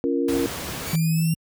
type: chord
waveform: sine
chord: Bb minor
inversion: first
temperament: equal with one note detuned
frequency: 277.2 / 344.2 / 466.2 Hz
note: Db4 / F4 / Bb4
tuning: 0 / -25 / 0 cents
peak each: -23 / -25 / -25 dBFS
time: 0.04-0.46 s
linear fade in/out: 0 ms
type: noise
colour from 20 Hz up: pink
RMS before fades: -31 dBFS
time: 0.28-0.96 s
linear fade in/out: 5 ms
type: linear sweep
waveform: 5% pulse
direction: up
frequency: 2217 to 2800 Hz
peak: -23 dBFS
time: 0.85-1.35 s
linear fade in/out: 20 ms
type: tone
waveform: sine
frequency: 161.9 Hz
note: E3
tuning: 31 cents flat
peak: -18 dBFS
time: 0.93-1.34 s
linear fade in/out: 5 ms
effects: high-pass 60 Hz 12 dB/octave